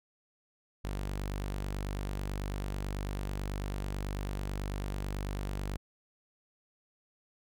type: tone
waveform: sawtooth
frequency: 49.11 Hz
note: G1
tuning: 4 cents sharp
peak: -30 dBFS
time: 0.84-5.77 s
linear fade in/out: 10 ms
effects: none